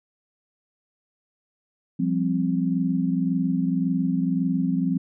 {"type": "chord", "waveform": "sine", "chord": "F suspended second", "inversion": "none", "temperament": "just", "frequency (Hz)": [174.61, 196.44, 261.9], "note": ["F3", "G3", "C4"], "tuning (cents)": [0, 4, 2], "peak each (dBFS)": [-24, -27, -24], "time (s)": [1.99, 4.98], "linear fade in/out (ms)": 10, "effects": []}